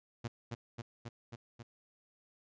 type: tone with echo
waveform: sawtooth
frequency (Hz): 117.9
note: A#2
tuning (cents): +20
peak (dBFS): -32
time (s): 0.24-0.28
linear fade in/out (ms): 10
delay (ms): 270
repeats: 5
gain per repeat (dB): -2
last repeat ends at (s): 1.63
effects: resampled to 16000 Hz